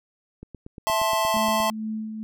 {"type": "click train", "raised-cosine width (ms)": 3, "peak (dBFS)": -26, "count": 11, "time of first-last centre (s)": [0.43, 1.602], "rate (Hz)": 8.53}
{"type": "chord", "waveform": "square", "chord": "A minor", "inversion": "second", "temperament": "just", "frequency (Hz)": [660, 880, 1056], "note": ["E5", "A5", "C6"], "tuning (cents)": [2, 0, 16], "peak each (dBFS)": -26, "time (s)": [0.87, 1.7], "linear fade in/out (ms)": 0}
{"type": "tone with tremolo", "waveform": "sine", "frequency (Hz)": 217.9, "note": "A3", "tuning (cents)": -17, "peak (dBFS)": -26, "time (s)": [1.34, 2.23], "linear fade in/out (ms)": 0, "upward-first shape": "sine", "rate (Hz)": 2.2, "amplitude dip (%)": 45}
{"effects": []}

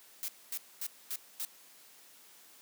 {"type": "noise bursts", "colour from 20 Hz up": "blue", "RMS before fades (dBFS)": -37, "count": 5, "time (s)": [0.23, 1.45], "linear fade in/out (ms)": 0, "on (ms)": 52, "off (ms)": 240, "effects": ["white hiss -58 dBFS RMS until 2.61 s", "high-pass 200 Hz 12 dB/octave"]}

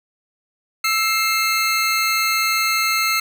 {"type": "tone pair together", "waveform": "25% pulse", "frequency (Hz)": [1321, 2122], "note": ["E6", "C7"], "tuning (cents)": [3, 24], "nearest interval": "minor sixth", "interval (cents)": 821, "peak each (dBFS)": -16, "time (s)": [0.84, 3.2], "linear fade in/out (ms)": 5, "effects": []}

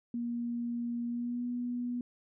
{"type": "tone with pitch glide", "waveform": "sine", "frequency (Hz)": [237.4, 243.7], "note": ["A#3", "B3"], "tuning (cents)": [32, -23], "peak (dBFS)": -32, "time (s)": [0.14, 2.01], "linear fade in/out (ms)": 2, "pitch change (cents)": 45, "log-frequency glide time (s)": [1.07, 1.45], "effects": []}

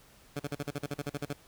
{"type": "tone bursts", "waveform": "15% pulse", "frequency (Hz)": 143.8, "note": "D3", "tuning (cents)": -36, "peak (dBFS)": -26, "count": 13, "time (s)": [0.36, 1.332], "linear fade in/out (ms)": 5, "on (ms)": 36, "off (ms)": 42, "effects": ["pink hiss -59 dBFS RMS until 1.47 s"]}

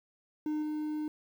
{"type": "tone with level steps", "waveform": "triangle", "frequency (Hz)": 304.5, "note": "D#4", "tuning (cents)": -37, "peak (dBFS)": [-28, -30], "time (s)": [0.46, 1.08], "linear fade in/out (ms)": 2, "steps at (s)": 0.62, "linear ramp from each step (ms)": 10, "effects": ["10-bit"]}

